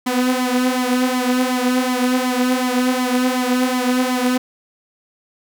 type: tone with flanger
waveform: sawtooth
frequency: 252 Hz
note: B3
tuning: 35 cents sharp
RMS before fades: -18 dBFS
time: 0.06-4.38 s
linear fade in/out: 10 ms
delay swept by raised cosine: 0.93 to 4.73 ms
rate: 2.7 Hz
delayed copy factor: +0.65
effects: none